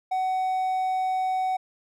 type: tone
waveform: triangle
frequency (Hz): 750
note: F#5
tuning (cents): +23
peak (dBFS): -21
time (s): 0.11-1.57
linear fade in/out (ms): 10
effects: none